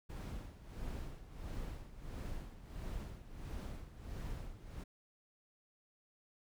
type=noise with tremolo; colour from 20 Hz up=brown; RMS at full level=-42 dBFS; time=0.09-4.84 s; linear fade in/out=10 ms; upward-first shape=sine; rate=1.5 Hz; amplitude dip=75%; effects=none

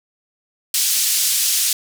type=band-pass noise; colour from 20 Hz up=white; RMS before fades=-18 dBFS; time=0.74-1.73 s; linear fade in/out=2 ms; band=3800 to 11000 Hz; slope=12 dB/octave; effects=none

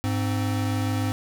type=tone pair together; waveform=square; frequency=102.83 / 261.6 Hz; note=G#2 / C4; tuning=-17 / 0 cents; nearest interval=octave + major third; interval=1617 cents; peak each=-25 / -29 dBFS; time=0.04-1.12 s; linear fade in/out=0 ms; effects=none

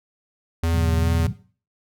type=tone with vibrato; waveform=square; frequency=82.41 Hz; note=E2; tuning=in tune; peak=-20 dBFS; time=0.63-1.27 s; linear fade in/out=5 ms; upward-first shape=sine; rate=2.5 Hz; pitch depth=18 cents each way
type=chord; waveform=sine; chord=G# half-diminished seventh; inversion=none; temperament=equal; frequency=103.83 / 123.47 / 146.83 / 185 Hz; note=G#2 / B2 / D3 / F#3; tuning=0 / 0 / 0 / 0 cents; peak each=-30 / -27 / -31 / -28 dBFS; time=0.73-1.33 s; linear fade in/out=10 ms
effects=noise-tail reverb RT60 0.4 s tail -17 dB re dry

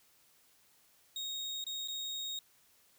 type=tone with dropouts; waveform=35% pulse; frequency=3745 Hz; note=A#7; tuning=7 cents sharp; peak=-35 dBFS; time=1.16-2.39 s; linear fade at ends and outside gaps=2 ms; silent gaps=1.641-1.666 / 1.876-1.883 s; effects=white hiss -67 dBFS RMS until 2.98 s

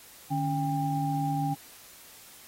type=tone cluster; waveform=sine; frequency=150 / 278.5 / 797 Hz; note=D3 / C#4 / G5; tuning=+37 / +8 / +28 cents; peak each=-29 / -32 / -30 dBFS; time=0.3-1.55 s; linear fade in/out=20 ms; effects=white hiss -51 dBFS RMS until 2.47 s + AAC 48 kbps

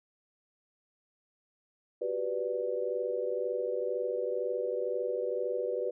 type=chord; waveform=sine; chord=G major seventh; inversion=third; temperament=equal; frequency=370 / 392 / 493.9 / 587.3 Hz; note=F#4 / G4 / B4 / D5; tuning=0 / 0 / 0 / 0 cents; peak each=-38 / -37 / -32 / -37 dBFS; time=2.01-5.91 s; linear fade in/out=10 ms; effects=none

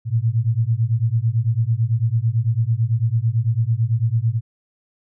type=beating tone pair; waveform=sine; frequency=110 / 119 Hz; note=A2 / A#2; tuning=0 / +36 cents; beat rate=9 Hz; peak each=-19 dBFS; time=0.05-4.41 s; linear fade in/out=50 ms; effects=none

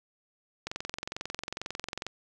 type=click train; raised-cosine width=0.2 ms; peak=-17 dBFS; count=32; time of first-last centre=0.67-2.066 s; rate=22.2 Hz; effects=none

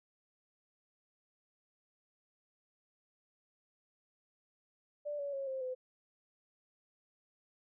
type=tone with pitch steps; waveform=sine; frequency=587.3 / 567 / 547.3 / 528.4 / 510.1 Hz; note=D5 / C#5 / C#5 / C5 / C5; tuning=0 / +39 / -22 / +17 / -44 cents; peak=-36 dBFS; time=5.05-5.75 s; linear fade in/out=20 ms; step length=140 ms; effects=none

